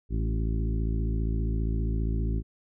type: harmonic tone with a mistuned harmonic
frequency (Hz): 55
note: A1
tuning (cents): 0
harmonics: 1 / 2 / 3 / 4 / 5 / 6 / 7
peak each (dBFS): -26 / -32 / -36 / -38 / -40 / -42 / -43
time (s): 0.09-2.43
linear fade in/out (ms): 50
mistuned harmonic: 5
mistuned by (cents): +16
effects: none